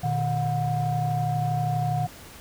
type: tone cluster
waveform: sine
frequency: 119.2 / 151.5 / 724 Hz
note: A#2 / D#3 / F#5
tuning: +39 / -46 / -38 cents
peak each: -26 dBFS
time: 0.03-2.07 s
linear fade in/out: 10 ms
effects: tanh soft clip ceiling -16 dBFS + pink hiss -45 dBFS RMS until 2.4 s